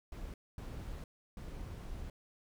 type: noise bursts at uneven times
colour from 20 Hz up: brown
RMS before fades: -44 dBFS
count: 3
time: 0.12-0.34 / 0.58-1.04 / 1.37-2.1 s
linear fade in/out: 2 ms
effects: none